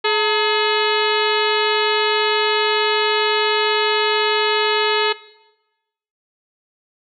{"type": "harmonic tone with a mistuned harmonic", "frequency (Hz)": 424.5, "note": "G#4", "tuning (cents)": 38, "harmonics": [1, 2, 3, 4, 5, 6, 7, 8, 9, 10], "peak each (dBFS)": [-19, -22, -24, -25, -26, -27, -27, -28, -29, -29], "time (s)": [0.04, 5.13], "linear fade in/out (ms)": 10, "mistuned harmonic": 2, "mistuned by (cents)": 97, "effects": ["noise-tail reverb RT60 1.0 s tail -19 dB re dry"]}